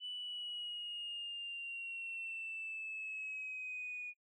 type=linear sweep; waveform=sine; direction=down; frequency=2984 to 2452 Hz; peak=-40 dBFS; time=0-4.14 s; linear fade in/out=50 ms; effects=noise-tail reverb RT60 0.1 s tail -23 dB re dry + tanh soft clip ceiling -36 dBFS